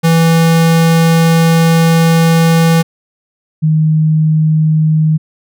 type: tone pair in turn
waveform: square / sine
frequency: 164.81 / 156.27 Hz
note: E3 / D#3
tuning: 0 / +8 cents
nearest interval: minor second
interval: 92 cents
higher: first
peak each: -7 dBFS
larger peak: neither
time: 0.03-2.83 / 3.62-5.18 s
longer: first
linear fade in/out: 20 ms
effects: none